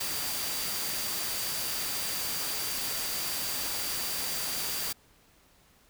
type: tone in noise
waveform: sine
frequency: 4699 Hz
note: D8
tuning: in tune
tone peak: -39 dBFS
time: 0-4.93 s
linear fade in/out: 10 ms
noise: white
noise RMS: -33 dBFS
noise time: 0-4.93 s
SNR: -9 dB
effects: pink hiss -62 dBFS RMS until 5.89 s